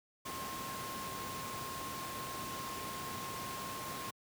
sine tone in noise, 1067 Hz, C6, 34 cents sharp, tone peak -43 dBFS, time 0.25-4.11 s, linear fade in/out 10 ms, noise pink, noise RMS -43 dBFS, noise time 0.25-4.11 s, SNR -3 dB, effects high-pass 100 Hz 12 dB/octave

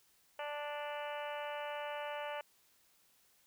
harmonic tone, 293.7 Hz, D4, in tune, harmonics 2 / 3 / 4 / 5 / 6 / 7 / 8 / 9 / 10, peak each -42 / -44 / -50 / -50 / -51 / -55 / -53 / -54 / -52 dBFS, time 0.39-2.41 s, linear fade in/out 2 ms, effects white hiss -70 dBFS RMS until 3.46 s

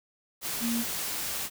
sine tone in noise, 233.1 Hz, A#3, in tune, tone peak -27 dBFS, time 0.6-0.85 s, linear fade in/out 50 ms, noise white, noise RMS -33 dBFS, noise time 0.41-1.5 s, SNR +3 dB, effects none

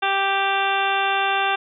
harmonic tone, 392 Hz, G4, in tune, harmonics 1 / 2 / 3 / 4 / 5 / 6 / 7 / 8 / 9, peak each -30 / -22 / -26 / -25 / -34 / -31 / -27 / -36 / -30 dBFS, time 0.02-1.56 s, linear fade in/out 10 ms, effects none

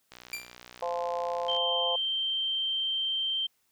click train, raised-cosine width 0.2 ms, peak -28 dBFS, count 89, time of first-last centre 0.12-1.565 s, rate 60.9 Hz
sawtooth tone with exponential decay, 2364 Hz, D7, 11 cents sharp, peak -27 dBFS, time 0.33-0.56 s, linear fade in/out 2 ms, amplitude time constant 50 ms
harmonic tone, 173 Hz, F3, 16 cents flat, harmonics 3 / 4 / 5 / 6, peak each -32 / -34 / -36 / -38 dBFS, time 0.82-1.96 s, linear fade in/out 5 ms
sine tone, 3136 Hz, G7, in tune, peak -27 dBFS, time 1.48-3.47 s, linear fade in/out 10 ms
effects white hiss -72 dBFS RMS until 3.71 s

